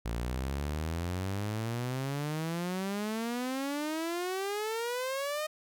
sawtooth exponential sweep, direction up, 55.6 to 622.3 Hz, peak -28 dBFS, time 0.05-5.47 s, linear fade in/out 10 ms, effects none

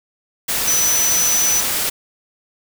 sine tone in noise, 5980 Hz, F#8, 17 cents sharp, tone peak -15 dBFS, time 0.67-1.61 s, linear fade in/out 10 ms, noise white, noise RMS -20 dBFS, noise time 0.48-1.9 s, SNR +2 dB, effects none

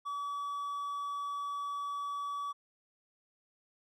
triangle tone, 1143 Hz, D6, 47 cents flat, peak -33 dBFS, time 0.05-2.53 s, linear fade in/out 20 ms, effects none

